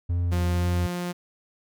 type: tone with vibrato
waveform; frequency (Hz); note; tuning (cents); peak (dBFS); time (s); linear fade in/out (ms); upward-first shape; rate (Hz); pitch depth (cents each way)
triangle; 86; F2; -26; -20; 0.09-0.87; 10; sine; 2; 32
type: tone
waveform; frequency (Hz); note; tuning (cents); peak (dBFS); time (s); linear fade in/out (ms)
sawtooth; 176.7; F3; +21; -24; 0.31-1.13; 20
effects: none